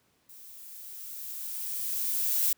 violet noise with level ramp, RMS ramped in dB -50 to -25 dBFS, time 0.29-2.53 s, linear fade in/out 5 ms, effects pink hiss -69 dBFS RMS until 2.57 s + high-pass 100 Hz 12 dB/octave

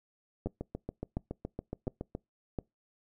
two click trains, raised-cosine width 2 ms, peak -20 / -23 dBFS, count 4 / 13, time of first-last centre 0.46-2.588 / 0.47-2.151 s, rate 1.41 / 7.14 Hz, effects noise-tail reverb RT60 0.2 s tail -25 dB re dry

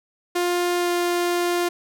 sawtooth tone with pitch glide, 352.4 to 350.2 Hz, F4 to F4, +16 to +5 cents, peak -16 dBFS, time 0.35-1.69 s, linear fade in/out 10 ms, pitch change -11 cents, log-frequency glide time 0.78-0.9 s, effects none

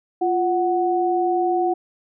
sine tone pair together, 349.2 / 740.4 Hz, F4 / F#5, 0 / +1 cents, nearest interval octave + minor second, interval 1301 cents, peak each -20 dBFS, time 0.21-1.74 s, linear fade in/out 10 ms, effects none

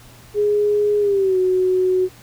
sine tone with pitch glide, 415.3 to 370 Hz, G#4 to F#4, 0 to 0 cents, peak -14 dBFS, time 0.34-2.09 s, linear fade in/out 50 ms, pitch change -200 cents, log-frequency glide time 0.99-1.38 s, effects added 119 Hz sine -47 dBFS peak until 2.22 s + pink hiss -46 dBFS RMS until 2.22 s

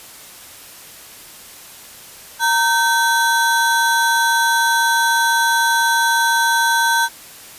square ring-modulated tone, 1233 Hz, D#6, 16 cents flat, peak -11 dBFS, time 2.39-7.09 s, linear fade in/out 50 ms, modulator 308 Hz, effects white hiss -39 dBFS RMS until 7.58 s + resampled to 32000 Hz

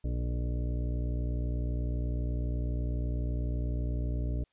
harmonic tone with a mistuned harmonic, 60 Hz, B1, 49 cents flat, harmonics 1 / 2 / 3 / 4 / 5 / 6 / 7 / 8 / 9 / 10, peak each -30 / -35 / -49 / -44 / -43 / -54 / -49 / -57 / -60 / -49 dBFS, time 0.04-4.44 s, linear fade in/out 5 ms, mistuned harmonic 7, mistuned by +33 cents, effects white hiss -75 dBFS RMS until 4.52 s + resampled to 8000 Hz

